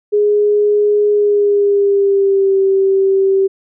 sine tone with pitch glide, 415.3 to 387.5 Hz, G#4 to G4, 0 to -20 cents, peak -9 dBFS, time 0.12-3.48 s, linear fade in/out 20 ms, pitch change -120 cents, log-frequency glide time 1.11-2.58 s, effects none

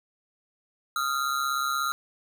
square ring-modulated tone, 1314 Hz, E6, 6 cents flat, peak -23 dBFS, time 0.96-1.92 s, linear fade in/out 0 ms, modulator 68.4 Hz, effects none

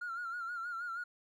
triangle tone with vibrato, 1396.9 Hz, F6, in tune, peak -34 dBFS, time 0.01-1.04 s, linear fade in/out 10 ms, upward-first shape sine, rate 6.3 Hz, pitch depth 71 cents each way, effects tanh soft clip ceiling -34 dBFS

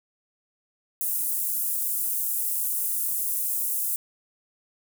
pink high-pass noise, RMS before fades -27 dBFS, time 1.01-3.96 s, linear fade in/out 0 ms, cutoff 10000 Hz, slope 24 dB/octave, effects none

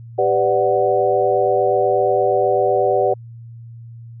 sine chord, G major seventh, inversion none, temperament equal with one note detuned, 392 / 499 / 587.3 / 740 Hz, G4 / B4 / D5 / F#5, 0 / +18 / 0 / 0 cents, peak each -19 dBFS, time 0.18-3.14 s, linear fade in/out 10 ms, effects added 116 Hz sine -34 dBFS peak until 4.2 s

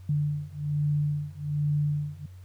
sine beating tone pair, 146.83 / 148.03 Hz, D3 / D3, 0 / +14 cents, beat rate 1.2 Hz, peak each -28 dBFS, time 0.09-2.26 s, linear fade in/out 5 ms, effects added 92 Hz sine -43 dBFS peak until 2.44 s + pink hiss -63 dBFS RMS until 2.44 s

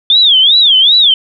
sine tone with vibrato, 3458 Hz, A7, 31 cents flat, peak -4 dBFS, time 0.1-1.14 s, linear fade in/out 2 ms, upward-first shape sine, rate 2.6 Hz, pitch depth 230 cents each way, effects none

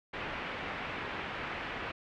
white low-pass noise, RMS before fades -39 dBFS, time 0.13-1.92 s, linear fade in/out 10 ms, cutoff 2500 Hz, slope 24 dB/octave, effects none

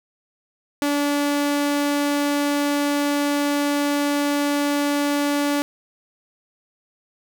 sawtooth tone, 288.3 Hz, D4, 32 cents flat, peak -15 dBFS, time 0.82-5.62 s, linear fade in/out 0 ms, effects none

